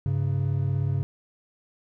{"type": "tone pair together", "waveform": "triangle", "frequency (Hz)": [99.7, 136.59], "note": ["G2", "C#3"], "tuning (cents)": [30, -25], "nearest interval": "perfect fourth", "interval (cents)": 545, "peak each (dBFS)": [-24, -23], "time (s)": [0.06, 1.03], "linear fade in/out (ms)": 0, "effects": []}